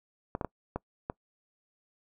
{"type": "clicks", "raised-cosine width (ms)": 1, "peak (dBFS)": -18, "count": 5, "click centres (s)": [0.351, 0.412, 0.447, 0.76, 1.099], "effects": ["noise-tail reverb RT60 0.1 s tail -24 dB re dry"]}